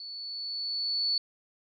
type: tone with level ramp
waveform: sine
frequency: 4447 Hz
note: C#8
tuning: 5 cents sharp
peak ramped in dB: -39 to -24 dBFS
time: 0-1.18 s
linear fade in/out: 2 ms
effects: none